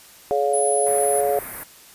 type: harmonic tone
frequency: 141.2 Hz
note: C#3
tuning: 32 cents sharp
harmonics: 3 / 4 / 5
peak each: -22 / -22 / -22 dBFS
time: 0.31-1.39 s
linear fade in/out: 0 ms
type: tone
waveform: sine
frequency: 10100 Hz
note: D#9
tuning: 25 cents sharp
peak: -23 dBFS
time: 0.53-1.21 s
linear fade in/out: 10 ms
type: band-stop noise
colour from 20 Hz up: white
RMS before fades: -32 dBFS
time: 0.86-1.64 s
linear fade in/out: 10 ms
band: 2200 to 9400 Hz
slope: 48 dB/octave
effects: white hiss -47 dBFS RMS until 1.94 s + resampled to 32000 Hz